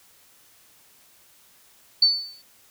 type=tone with exponential decay; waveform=sine; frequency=4504 Hz; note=C#8; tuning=27 cents sharp; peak=-11 dBFS; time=2.02-2.42 s; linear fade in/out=5 ms; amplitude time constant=85 ms; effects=white hiss -56 dBFS RMS until 2.7 s